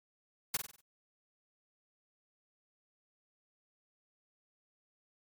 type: noise with echo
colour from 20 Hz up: white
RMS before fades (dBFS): -32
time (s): 0.54-0.57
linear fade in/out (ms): 5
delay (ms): 48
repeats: 5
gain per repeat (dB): -7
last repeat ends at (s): 0.81
effects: MP3 96 kbps